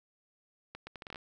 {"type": "accelerating click train", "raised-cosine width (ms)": 0.3, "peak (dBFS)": -27, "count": 9, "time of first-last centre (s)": [0.75, 1.159], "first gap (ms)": 120, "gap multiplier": 0.73, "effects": []}